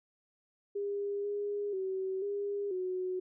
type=tone with pitch steps; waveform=sine; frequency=404.1 / 409.4 / 379.8 / 404.8 / 368.6 Hz; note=G#4 / G#4 / F#4 / G#4 / F#4; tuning=-47 / -25 / +45 / -44 / -7 cents; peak=-32 dBFS; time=0.75-3.2 s; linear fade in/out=10 ms; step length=490 ms; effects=none